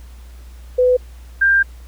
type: tone pair in turn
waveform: sine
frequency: 501 / 1590.6 Hz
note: B4 / G6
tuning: +25 / +25 cents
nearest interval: octave + minor sixth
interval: 2000 cents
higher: second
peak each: -10 / -10 dBFS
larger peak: neither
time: 0.78-0.97 / 1.41-1.63 s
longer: second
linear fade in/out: 10 ms
effects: added 60 Hz sine -35 dBFS peak until 1.87 s + pink hiss -50 dBFS RMS until 1.87 s